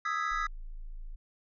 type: chord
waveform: triangle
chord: E major seventh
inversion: third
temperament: equal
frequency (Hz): 1244.5 / 1318.5 / 1661.2 / 1975.5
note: D#6 / E6 / G#6 / B6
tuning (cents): 0 / 0 / 0 / 0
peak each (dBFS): -31 / -33 / -36 / -36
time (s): 0.05-0.47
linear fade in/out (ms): 5
type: tone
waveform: sine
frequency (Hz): 27.34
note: A0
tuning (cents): -10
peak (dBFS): -38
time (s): 0.31-1.16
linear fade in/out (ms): 10
effects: resampled to 16000 Hz